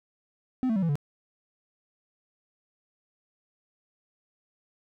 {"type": "tone with pitch steps", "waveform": "triangle", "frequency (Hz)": [256.6, 222.1, 192.23, 166.38, 144.01], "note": ["C4", "A3", "G3", "E3", "D3"], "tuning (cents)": [-34, 16, -34, 16, -34], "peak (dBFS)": -21, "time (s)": [0.63, 0.955], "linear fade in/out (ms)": 0, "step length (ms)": 65, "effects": []}